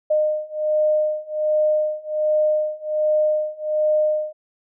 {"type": "beating tone pair", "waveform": "sine", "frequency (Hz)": [611, 612.3], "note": ["D#5", "D#5"], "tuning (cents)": [-32, -28], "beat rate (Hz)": 1.3, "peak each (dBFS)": [-21, -20], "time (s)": [0.1, 4.33], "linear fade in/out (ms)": 10, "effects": []}